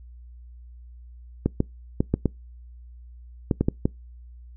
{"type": "clicks", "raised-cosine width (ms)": 3, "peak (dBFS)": -7, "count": 9, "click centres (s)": [1.46, 1.604, 2.005, 2.14, 2.257, 3.512, 3.61, 3.685, 3.855], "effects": ["noise-tail reverb RT60 0.2 s tail -26 dB re dry", "added 60 Hz sine -42 dBFS peak until 4.56 s"]}